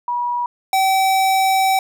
sine / square tone pair in turn, 967 / 767.5 Hz, B5 / G5, -37 / -37 cents, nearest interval major third, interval 400 cents, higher first, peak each -18 / -14 dBFS, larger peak second, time 0.08-0.46 / 0.73-1.79 s, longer second, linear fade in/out 2 ms, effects none

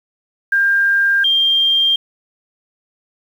sine tone pair in turn, 1599 / 3190 Hz, G6 / G7, +34 / +30 cents, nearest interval octave, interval 1196 cents, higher second, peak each -11 dBFS, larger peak neither, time 0.52-1.24 / 1.24-1.96 s, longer neither, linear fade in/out 5 ms, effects 7-bit

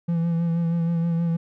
triangle tone with vibrato, 168.1 Hz, E3, 34 cents sharp, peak -18 dBFS, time 0.08-1.37 s, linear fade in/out 10 ms, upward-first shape sine, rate 6.3 Hz, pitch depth 28 cents each way, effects none

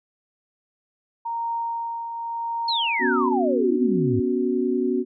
sine tone with tremolo, 928 Hz, A#5, 8 cents flat, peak -23 dBFS, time 1.25-3.33 s, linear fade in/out 10 ms, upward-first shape triangle, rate 0.88 Hz, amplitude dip 50%
sine exponential sweep, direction down, 4390 to 99 Hz, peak -22 dBFS, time 2.68-4.2 s, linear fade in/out 5 ms
sine chord, B suspended second, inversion none, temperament equal with one note detuned, 246.1 / 277.2 / 370 Hz, B3 / C#4 / F#4, -6 / 0 / 0 cents, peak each -24 / -26 / -23 dBFS, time 2.99-5.05 s, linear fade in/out 50 ms
effects none

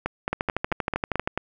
two click trains, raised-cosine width 0.5 ms, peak -10 / -9 dBFS, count 7 / 13, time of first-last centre 0.06-1.376 / 0.33-1.275 s, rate 4.56 / 12.7 Hz, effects none

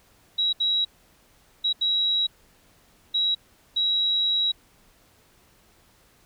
sine tone bursts at uneven times, 3870 Hz, B7, 36 cents flat, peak -20 dBFS, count 6, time 0.38-0.53 / 0.6-0.85 / 1.64-1.73 / 1.81-2.27 / 3.14-3.35 / 3.76-4.52 s, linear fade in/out 10 ms, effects pink hiss -59 dBFS RMS until 6.25 s

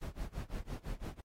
brown noise with tremolo, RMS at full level -38 dBFS, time 0.01-1.21 s, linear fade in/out 10 ms, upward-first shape sine, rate 5.9 Hz, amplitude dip 95%, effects AAC 48 kbps

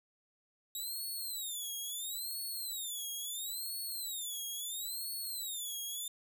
10% pulse tone with vibrato, 3796 Hz, A#7, 31 cents sharp, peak -31 dBFS, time 0.75-6.08 s, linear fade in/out 2 ms, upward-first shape sine, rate 0.74 Hz, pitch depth 250 cents each way, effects none

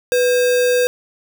sine tone with sample-and-hold, 493.9 Hz, B4, in tune, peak -12 dBFS, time 0.12-0.87 s, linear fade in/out 0 ms, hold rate 2100 Hz, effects none

